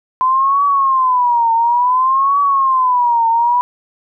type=tone with vibrato; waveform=sine; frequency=1018 Hz; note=C6; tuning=48 cents flat; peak=-10 dBFS; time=0.21-3.61 s; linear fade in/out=0 ms; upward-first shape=triangle; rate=0.57 Hz; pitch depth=200 cents each way; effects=none